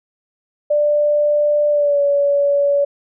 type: tone with pitch glide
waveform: sine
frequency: 591 to 568.6 Hz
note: D5 to C#5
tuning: +11 to +44 cents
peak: -12 dBFS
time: 0.7-2.85 s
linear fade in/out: 10 ms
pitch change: -67 cents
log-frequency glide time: 1.7-2.01 s
effects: none